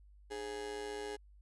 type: tone with amplitude modulation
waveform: 35% pulse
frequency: 415.3 Hz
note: G#4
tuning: in tune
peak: -35 dBFS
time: 0.3-1.17 s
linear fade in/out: 20 ms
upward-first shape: sine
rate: 115 Hz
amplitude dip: 70%
effects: added 50 Hz sine -57 dBFS peak until 1.41 s + resampled to 24000 Hz